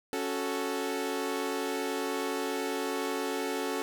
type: chord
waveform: sawtooth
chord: F# minor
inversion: second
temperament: equal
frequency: 277.2 / 370 / 440 Hz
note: C#4 / F#4 / A4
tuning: 0 / 0 / 0 cents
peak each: -31 / -32 / -30 dBFS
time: 0.13-3.82 s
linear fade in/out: 0 ms
effects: none